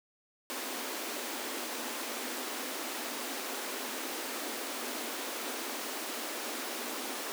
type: high-pass noise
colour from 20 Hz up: pink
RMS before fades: -38 dBFS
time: 0.5-7.32 s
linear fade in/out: 0 ms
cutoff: 230 Hz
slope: 96 dB/octave
effects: none